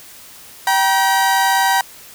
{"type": "tone pair together", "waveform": "30% pulse", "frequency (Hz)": [775, 954.3], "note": ["G5", "A#5"], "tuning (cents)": [-20, 40], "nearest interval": "major third", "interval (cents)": 360, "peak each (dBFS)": -13, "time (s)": [0.67, 1.81], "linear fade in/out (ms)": 2, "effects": ["white hiss -40 dBFS RMS until 2.14 s"]}